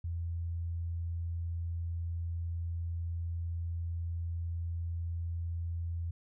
sine tone, 84.5 Hz, E2, 43 cents sharp, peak -33 dBFS, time 0.04-6.11 s, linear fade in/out 5 ms, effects none

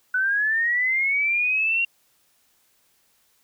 sine linear sweep, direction up, 1484 to 2769 Hz, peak -19 dBFS, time 0.14-1.85 s, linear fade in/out 5 ms, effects white hiss -64 dBFS RMS until 3.43 s

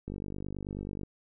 click train, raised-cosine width 3 ms, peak -25 dBFS, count 48, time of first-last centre 0.08-1.033 s, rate 49.3 Hz, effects none

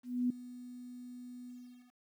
sine tone with ADSR envelope, 246.9 Hz, B3, in tune, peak -27 dBFS, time 0.03-1.94 s, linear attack 270 ms, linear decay 5 ms, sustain -18 dB, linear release 450 ms, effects 11-bit

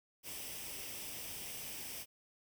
white noise with comb filter, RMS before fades -45 dBFS, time 0.23-2.06 s, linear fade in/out 50 ms, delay 0.36 ms, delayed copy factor +0.55, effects none

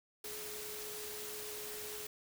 sine tone in noise, 423 Hz, G#4, 32 cents sharp, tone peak -48 dBFS, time 0.24-2.07 s, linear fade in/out 5 ms, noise white, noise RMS -45 dBFS, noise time 0.24-2.07 s, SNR -6 dB, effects none

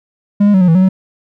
triangle tone with pitch steps, 203.5 / 205.8 / 188.5 / 180.7 / 163.1 / 186.1 / 188.6 Hz, G#3 / G#3 / F#3 / F#3 / E3 / F#3 / F#3, -35 / -16 / +32 / -41 / -18 / +10 / +33 cents, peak -4 dBFS, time 0.4-0.89 s, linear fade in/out 10 ms, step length 70 ms, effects none

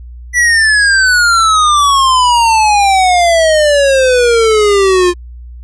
square exponential sweep, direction down, 1975.5 to 349.2 Hz, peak -7 dBFS, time 0.33-5.14 s, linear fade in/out 50 ms, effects added 60 Hz sine -27 dBFS peak until 5.63 s + resampled to 22050 Hz

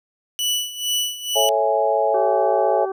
sawtooth tone with tremolo, 2960 Hz, F#7, in tune, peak -15 dBFS, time 0.39-1.49 s, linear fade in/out 0 ms, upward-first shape sine, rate 2.2 Hz, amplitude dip 80%
sine chord, A major seventh, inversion none, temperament equal, 440 / 554.4 / 659.3 / 830.6 Hz, A4 / C#5 / E5 / G#5, 0 / 0 / 0 / 0 cents, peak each -23 / -21 / -21 / -21 dBFS, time 1.35-2.86 s, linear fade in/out 20 ms
harmonic tone, 384.3 Hz, G4, 34 cents flat, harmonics 1 / 2 / 3 / 4, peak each -24 / -30 / -35 / -42 dBFS, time 2.14-2.92 s, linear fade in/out 5 ms
effects none

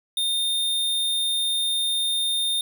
square tone, 3638 Hz, A#7, 43 cents flat, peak -22 dBFS, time 0.17-2.61 s, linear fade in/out 2 ms, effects none

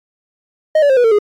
triangle tone with pitch steps, 622.3 / 574 / 529.4 / 488.2 / 450.3 / 415.3 Hz, D#5 / D5 / C5 / B4 / A4 / G#4, 0 / -40 / +20 / -20 / +40 / 0 cents, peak -6 dBFS, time 0.75-1.188 s, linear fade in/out 5 ms, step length 73 ms, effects AAC 64 kbps

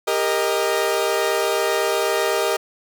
sawtooth chord, Eb major, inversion first, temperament equal with one note detuned, 398.2 / 466.2 / 622.3 Hz, G4 / Bb4 / Eb5, +27 / 0 / 0 cents, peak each -19 dBFS, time 0.07-2.57 s, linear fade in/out 10 ms, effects none

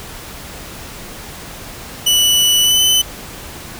sawtooth tone with pitch glide, 2964 to 3023 Hz, F#7 to F#7, +2 to +36 cents, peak -7 dBFS, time 2.06-3.02 s, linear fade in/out 10 ms, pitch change +34 cents, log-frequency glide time 2.62-2.81 s, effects pink hiss -32 dBFS RMS until 3.79 s

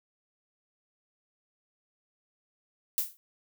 violet noise with exponential decay, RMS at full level -24 dBFS, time 2.98-3.17 s, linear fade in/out 0 ms, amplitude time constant 40 ms, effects none

